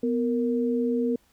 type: tone pair together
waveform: sine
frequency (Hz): 247.5 / 464.2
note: B3 / A#4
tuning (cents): +4 / -7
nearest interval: major seventh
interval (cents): 1089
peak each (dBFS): -24 / -26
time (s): 0.03-1.16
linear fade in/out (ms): 5
effects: pink hiss -64 dBFS RMS until 1.32 s